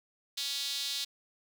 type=tone with high-pass filter; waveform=sawtooth; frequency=280 Hz; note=C#4; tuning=18 cents sharp; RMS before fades=-35 dBFS; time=0.37-1.05 s; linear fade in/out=10 ms; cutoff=3900 Hz; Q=3.5; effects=none